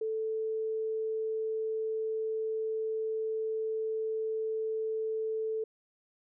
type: tone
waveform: sine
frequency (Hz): 440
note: A4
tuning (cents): 0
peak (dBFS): -30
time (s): 0.01-5.64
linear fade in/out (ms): 5
effects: none